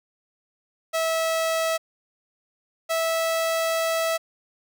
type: tone pair in turn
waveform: sawtooth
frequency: 650 / 654.1 Hz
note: E5 / E5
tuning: -24 / -14 cents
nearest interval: unison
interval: 10 cents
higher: second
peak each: -18 dBFS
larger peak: neither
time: 0.93-1.78 / 2.89-4.18 s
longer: second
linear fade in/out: 20 ms
effects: none